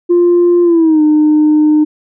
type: tone with pitch glide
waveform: sine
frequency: 349.4 to 304.2 Hz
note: F4 to D#4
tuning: +1 to -39 cents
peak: -4 dBFS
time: 0.09-1.85 s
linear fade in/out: 20 ms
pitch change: -240 cents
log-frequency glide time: 0.63-1.02 s
effects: tanh soft clip ceiling -3 dBFS